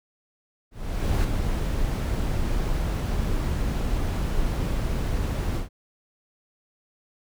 brown noise with ADSR envelope, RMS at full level -20 dBFS, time 0.71-5.69 s, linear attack 530 ms, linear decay 9 ms, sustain -5 dB, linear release 120 ms, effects none

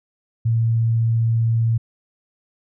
sine tone, 114.4 Hz, A#2, 32 cents flat, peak -15 dBFS, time 0.45-1.78 s, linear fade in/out 10 ms, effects none

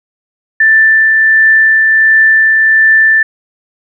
sine tone with tremolo, 1769 Hz, A6, 9 cents sharp, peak -3 dBFS, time 0.6-3.23 s, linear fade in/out 5 ms, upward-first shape triangle, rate 1.4 Hz, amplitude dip 25%, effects none

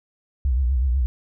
sine tone with vibrato, 64 Hz, C2, 38 cents flat, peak -17 dBFS, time 0.45-1.06 s, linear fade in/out 0 ms, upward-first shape triangle, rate 8.1 Hz, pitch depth 170 cents each way, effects none

